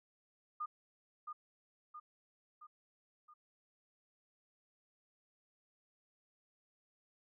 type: tone with echo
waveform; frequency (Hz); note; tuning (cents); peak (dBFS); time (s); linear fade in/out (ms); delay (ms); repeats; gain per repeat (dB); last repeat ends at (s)
sine; 1218; D#6; -37; -37; 0.6-0.66; 10; 670; 4; -5; 3.34
effects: none